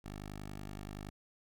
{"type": "tone", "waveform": "10% pulse", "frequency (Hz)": 50.6, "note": "G#1", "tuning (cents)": -44, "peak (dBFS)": -35, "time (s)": [0.04, 1.1], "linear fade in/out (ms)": 10, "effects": []}